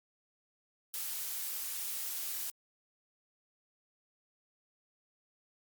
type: noise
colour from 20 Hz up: blue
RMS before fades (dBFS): -38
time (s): 0.94-2.5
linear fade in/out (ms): 0
effects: Opus 48 kbps